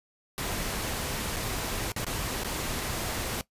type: noise with dropouts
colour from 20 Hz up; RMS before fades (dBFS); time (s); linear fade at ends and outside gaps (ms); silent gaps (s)
pink; -32; 0.38-3.41; 0; 1.363-1.367 / 1.919-1.963 / 2.045-2.066 / 2.435-2.446
effects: noise-tail reverb RT60 0.1 s tail -18 dB re dry + resampled to 32000 Hz